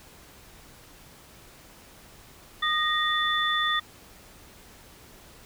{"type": "tone cluster", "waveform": "sine", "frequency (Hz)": [1226, 1870, 3505], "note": ["D#6", "A#6", "A7"], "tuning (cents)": [-26, 5, -7], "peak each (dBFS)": -27, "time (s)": [2.62, 3.8], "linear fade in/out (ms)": 10, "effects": ["pink hiss -51 dBFS RMS until 5.45 s"]}